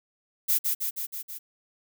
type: noise with echo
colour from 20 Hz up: violet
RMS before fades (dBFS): -23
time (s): 0.48-0.59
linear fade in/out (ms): 20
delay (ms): 160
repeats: 5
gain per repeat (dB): -3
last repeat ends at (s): 1.39
effects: none